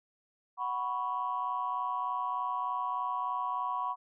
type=chord; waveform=sine; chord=F# suspended fourth; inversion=none; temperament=just; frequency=740 / 986.7 / 1110 Hz; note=F#5 / B5 / C#6; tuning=0 / -2 / +2 cents; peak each=-38 / -33 / -34 dBFS; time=0.57-3.96 s; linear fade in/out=50 ms; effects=tanh soft clip ceiling -22 dBFS